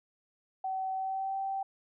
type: tone with pitch glide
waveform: sine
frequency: 761 to 777 Hz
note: F#5 to G5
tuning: +48 to -16 cents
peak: -31 dBFS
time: 0.64-1.63 s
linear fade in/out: 5 ms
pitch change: +36 cents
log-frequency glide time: 0.94-1.37 s
effects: none